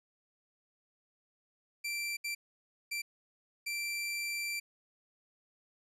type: tone bursts at uneven times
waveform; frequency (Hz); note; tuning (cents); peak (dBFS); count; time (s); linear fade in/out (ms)
sawtooth; 2349; D7; 0; -31; 4; 1.84-2.17 / 2.24-2.35 / 2.91-3.02 / 3.66-4.6; 10
effects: resampled to 32000 Hz